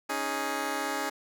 10% pulse chord, C# suspended second, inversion none, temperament just, 277.2 / 311.8 / 415.8 Hz, C#4 / D#4 / G#4, 0 / +4 / +2 cents, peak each -26 / -27 / -27 dBFS, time 0.09-1.1 s, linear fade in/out 10 ms, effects none

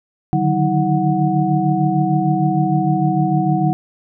sine tone cluster, 147.9 / 154.5 / 188.3 / 320.9 / 736 Hz, D3 / D#3 / F#3 / E4 / F#5, +13 / -12 / +31 / -46 / -9 cents, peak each -20 dBFS, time 0.33-3.73 s, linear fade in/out 0 ms, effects none

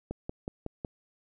click train, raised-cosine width 2 ms, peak -21 dBFS, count 5, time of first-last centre 0.11-0.848 s, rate 5.42 Hz, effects none

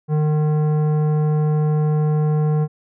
sine tone with tanh clipping, 152.2 Hz, D#3, 38 cents flat, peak -17 dBFS, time 0.08-2.68 s, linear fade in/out 50 ms, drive 13 dB, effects none

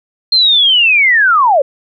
sine linear sweep, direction down, 4222 to 516 Hz, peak -6 dBFS, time 0.32-1.62 s, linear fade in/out 5 ms, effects none

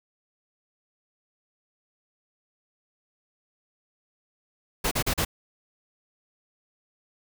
pink noise bursts, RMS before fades -25 dBFS, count 4, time 4.84-5.25 s, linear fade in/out 10 ms, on 74 ms, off 38 ms, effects none

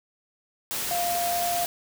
sine tone in noise, 698.5 Hz, F5, in tune, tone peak -25 dBFS, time 0.91-1.65 s, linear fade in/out 0 ms, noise white, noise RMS -30 dBFS, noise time 0.71-1.66 s, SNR +2 dB, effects none

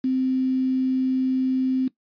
sine tone with quantisation, 260 Hz, C4, 11 cents flat, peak -19 dBFS, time 0.04-1.88 s, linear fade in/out 5 ms, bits 7, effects noise-tail reverb RT60 0.1 s tail -18 dB re dry + resampled to 11025 Hz

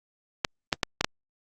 clicks, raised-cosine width 0.2 ms, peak -5 dBFS, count 5, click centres 0.448 / 0.728 / 0.832 / 1.01 / 1.045 s, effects Opus 48 kbps

